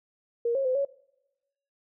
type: tone with pitch steps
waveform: sine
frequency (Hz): 469.9 / 543 / 512 / 557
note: A#4 / C#5 / C5 / C#5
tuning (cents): +14 / -36 / -38 / +8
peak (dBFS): -23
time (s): 0.45-0.85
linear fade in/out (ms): 5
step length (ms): 100
effects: noise-tail reverb RT60 0.9 s tail -22 dB re dry

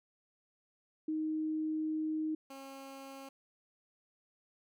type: tone pair in turn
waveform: sine / 15% pulse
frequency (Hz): 312.2 / 271.2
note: D#4 / C#4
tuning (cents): +6 / -38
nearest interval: major second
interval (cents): 244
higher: first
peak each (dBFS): -32 / -40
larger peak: first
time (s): 1.08-2.35 / 2.5-3.29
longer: first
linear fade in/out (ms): 5
effects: none

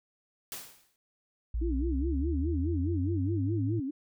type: noise with exponential decay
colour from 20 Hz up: white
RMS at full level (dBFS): -37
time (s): 0.52-0.96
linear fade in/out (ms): 1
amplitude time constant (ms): 95
type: linear sweep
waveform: sine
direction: up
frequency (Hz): 56 to 110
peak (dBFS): -28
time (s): 1.54-3.8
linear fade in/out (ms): 5
type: tone with vibrato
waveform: sine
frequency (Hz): 301.7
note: D4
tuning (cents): +47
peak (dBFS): -31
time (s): 1.61-3.91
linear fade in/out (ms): 10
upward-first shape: sine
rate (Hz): 4.8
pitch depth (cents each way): 240
effects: none

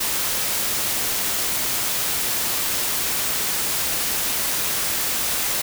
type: noise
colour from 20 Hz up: white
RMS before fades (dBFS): -23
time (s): 0-5.62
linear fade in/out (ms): 10
effects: none

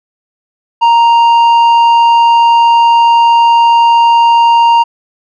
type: tone with tanh clipping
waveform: sine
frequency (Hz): 932.3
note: A#5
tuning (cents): 0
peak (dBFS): -5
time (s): 0.81-4.84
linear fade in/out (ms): 20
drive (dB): 7
effects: none

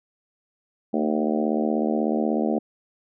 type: harmonic tone with a mistuned harmonic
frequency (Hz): 76.4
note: D#2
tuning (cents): -31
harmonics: 3 / 4 / 5 / 6 / 7 / 8 / 9 / 10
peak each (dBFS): -24 / -27 / -29 / -32 / -31 / -32 / -32 / -35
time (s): 0.93-2.59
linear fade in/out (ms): 10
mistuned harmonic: 3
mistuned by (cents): -40
effects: none

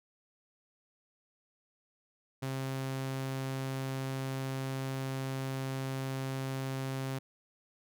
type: tone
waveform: sawtooth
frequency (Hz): 133.4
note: C3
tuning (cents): +34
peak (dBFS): -30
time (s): 2.42-7.19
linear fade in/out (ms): 10
effects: none

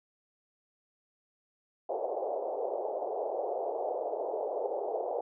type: band-pass noise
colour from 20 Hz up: pink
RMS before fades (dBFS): -34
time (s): 1.89-5.21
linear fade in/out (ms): 5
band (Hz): 410 to 780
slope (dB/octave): 48
effects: none

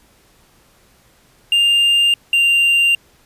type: tone pair in turn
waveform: triangle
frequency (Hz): 2801 / 2783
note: F7 / F7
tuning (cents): +4 / -7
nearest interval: unison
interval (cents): 11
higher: first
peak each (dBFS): -9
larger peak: neither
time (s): 1.52-2.14 / 2.33-2.95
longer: neither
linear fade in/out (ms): 2
effects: pink hiss -53 dBFS RMS until 3.25 s + resampled to 32000 Hz

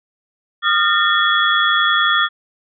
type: tone cluster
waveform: sine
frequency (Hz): 1225 / 1396 / 1812 / 3366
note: D#6 / F6 / A#6 / G#7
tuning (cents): -27 / -1 / -50 / +23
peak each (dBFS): -18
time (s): 0.62-2.29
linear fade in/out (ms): 50
effects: none

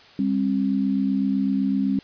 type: tone pair together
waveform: sine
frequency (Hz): 199.3 / 267.2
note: G3 / C4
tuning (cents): +29 / +36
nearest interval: perfect fourth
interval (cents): 507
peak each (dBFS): -22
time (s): 0.19-1.99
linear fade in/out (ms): 2
effects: white hiss -49 dBFS RMS until 2.03 s + resampled to 11025 Hz

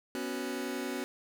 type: chord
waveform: sawtooth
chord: B suspended second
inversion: none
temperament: just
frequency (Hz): 246.9 / 277.8 / 370.4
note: B3 / C#4 / F#4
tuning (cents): 0 / +4 / +2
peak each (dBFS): -34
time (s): 0.15-1.04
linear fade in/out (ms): 0
effects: none

